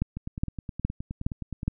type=two click trains; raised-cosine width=5 ms; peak=-12 / -21 dBFS; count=5 / 15; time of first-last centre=0.02-1.68 / 0.17-1.631 s; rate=2.41 / 9.58 Hz; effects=none